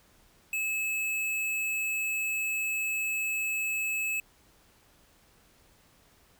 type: tone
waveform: square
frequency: 2595 Hz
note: E7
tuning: 28 cents flat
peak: -29 dBFS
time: 0.53-4.2 s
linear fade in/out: 2 ms
effects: pink hiss -62 dBFS RMS until 6.39 s